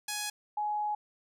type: tone pair in turn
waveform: 5% pulse / sine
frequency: 836 / 839.4 Hz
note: G#5 / G#5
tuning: +11 / +18 cents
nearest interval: unison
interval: 7 cents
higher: second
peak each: -21 / -29 dBFS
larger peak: first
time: 0.08-0.3 / 0.57-0.95 s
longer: second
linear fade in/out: 5 ms
effects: none

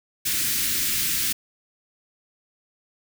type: band-stop noise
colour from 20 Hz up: white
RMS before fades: -24 dBFS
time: 0.25-1.33 s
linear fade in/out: 10 ms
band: 320 to 1600 Hz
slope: 24 dB/octave
effects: none

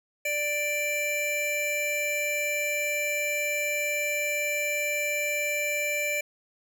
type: tone pair together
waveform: square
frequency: 588.3 / 2349 Hz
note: D5 / D7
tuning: +3 / 0 cents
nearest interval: 2 octaves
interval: 2397 cents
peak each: -32 / -28 dBFS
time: 0.25-6.21 s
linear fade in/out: 5 ms
effects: none

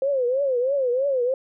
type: tone with vibrato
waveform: sine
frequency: 523.3 Hz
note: C5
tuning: in tune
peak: -19 dBFS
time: 0.02-1.34 s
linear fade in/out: 2 ms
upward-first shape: triangle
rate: 3.1 Hz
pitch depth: 170 cents each way
effects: none

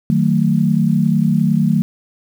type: chord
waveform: sine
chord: D# diminished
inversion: none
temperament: just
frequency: 155.56 / 186.68 / 224 Hz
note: D#3 / F#3 / A3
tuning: 0 / +16 / +31 cents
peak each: -16 dBFS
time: 0.1-1.82 s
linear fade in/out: 0 ms
effects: 7-bit

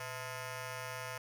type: ring-modulated tone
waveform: 10% pulse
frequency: 384.1 Hz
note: G4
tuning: 35 cents flat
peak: -29 dBFS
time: 0-1.18 s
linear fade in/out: 5 ms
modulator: 265 Hz
effects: none

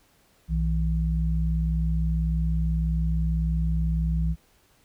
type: tone pair together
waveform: sine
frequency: 60.91 / 162.6 Hz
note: B1 / E3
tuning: -23 / -23 cents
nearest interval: octave + perfect fourth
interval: 1700 cents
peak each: -23 / -26 dBFS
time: 0.48-4.36 s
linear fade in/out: 50 ms
effects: pink hiss -62 dBFS RMS until 4.84 s

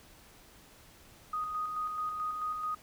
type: tone with tremolo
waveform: sine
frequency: 1244.5 Hz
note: D#6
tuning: in tune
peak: -31 dBFS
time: 1.33-2.75 s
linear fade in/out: 5 ms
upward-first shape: square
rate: 4.6 Hz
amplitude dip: 35%
effects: pink hiss -57 dBFS RMS until 2.82 s

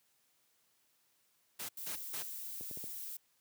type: noise bursts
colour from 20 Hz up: white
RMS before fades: -42 dBFS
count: 3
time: 1.59-2.23 s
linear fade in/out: 10 ms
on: 100 ms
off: 170 ms
type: noise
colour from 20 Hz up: violet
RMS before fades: -44 dBFS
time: 1.77-3.17 s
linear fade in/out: 5 ms
type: clicks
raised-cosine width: 2 ms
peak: -36 dBFS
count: 4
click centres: 2.61 / 2.712 / 2.773 / 2.841 s
effects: white hiss -74 dBFS RMS until 3.4 s + high-pass 80 Hz 12 dB/octave

